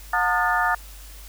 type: tone cluster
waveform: sine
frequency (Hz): 721 / 905 / 1224 / 1437 / 1755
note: F#5 / A5 / D#6 / F6 / A6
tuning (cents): -45 / +48 / -29 / +49 / -5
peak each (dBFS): -25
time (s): 0.13-0.75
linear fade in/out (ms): 5
effects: added 50 Hz sine -40 dBFS peak until 1.28 s + white hiss -46 dBFS RMS until 1.28 s